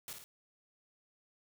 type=noise with echo; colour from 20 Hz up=white; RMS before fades=-44 dBFS; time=0.08-0.13 s; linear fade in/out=0 ms; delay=55 ms; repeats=2; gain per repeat=-5 dB; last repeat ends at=0.24 s; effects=none